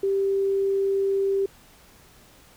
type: tone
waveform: sine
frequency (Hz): 392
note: G4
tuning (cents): 0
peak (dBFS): -20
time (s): 0.03-1.46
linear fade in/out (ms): 5
effects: pink hiss -53 dBFS RMS until 2.56 s